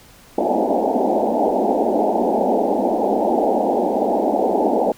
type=band-pass noise; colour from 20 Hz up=white; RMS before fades=-18 dBFS; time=0.38-4.92 s; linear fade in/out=2 ms; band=200 to 860 Hz; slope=96 dB/octave; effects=pink hiss -47 dBFS RMS until 4.97 s